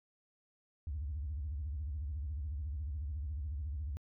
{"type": "tone with vibrato", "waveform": "sine", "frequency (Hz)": 73.1, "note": "D2", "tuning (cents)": -7, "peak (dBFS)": -35, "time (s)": [0.87, 3.97], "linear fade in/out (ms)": 0, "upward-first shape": "sine", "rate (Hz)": 14, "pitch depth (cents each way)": 220, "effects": ["tanh soft clip ceiling -32 dBFS"]}